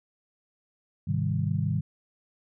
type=chord; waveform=sine; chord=Ab major seventh; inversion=none; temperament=equal; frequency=103.83 / 130.81 / 155.56 / 196 Hz; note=Ab2 / C3 / Eb3 / G3; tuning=0 / 0 / 0 / 0 cents; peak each=-29 / -31 / -28 / -33 dBFS; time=1.07-1.81 s; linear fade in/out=10 ms; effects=none